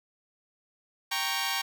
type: chord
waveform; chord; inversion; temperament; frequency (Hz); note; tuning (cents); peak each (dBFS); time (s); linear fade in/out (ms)
10% pulse; G diminished; none; equal; 784 / 932.3 / 1108.7; G5 / Bb5 / Db6; 0 / 0 / 0; -24; 1.11-1.62; 10
effects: none